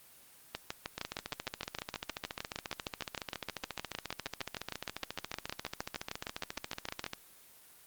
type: two click trains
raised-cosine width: 0.2 ms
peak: -19 / -18 dBFS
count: 89 / 43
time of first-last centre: 0.98-7.134 / 0.55-7.041 s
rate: 14.3 / 6.47 Hz
effects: white hiss -58 dBFS RMS until 7.86 s + Opus 24 kbps